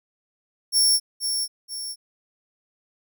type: tone with echo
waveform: 25% pulse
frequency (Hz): 5470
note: F8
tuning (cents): -37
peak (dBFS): -11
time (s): 0.72-1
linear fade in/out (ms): 50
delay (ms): 480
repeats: 2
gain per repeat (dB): -7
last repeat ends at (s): 1.96
effects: none